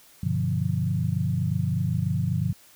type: chord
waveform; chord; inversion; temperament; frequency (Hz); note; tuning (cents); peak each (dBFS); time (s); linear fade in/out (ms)
sine; G dominant seventh; none; equal; 98 / 123.47 / 146.83 / 174.61; G2 / B2 / D3 / F3; 0 / 0 / 0 / 0; -28; 0.23-2.53; 5
effects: white hiss -54 dBFS RMS until 2.75 s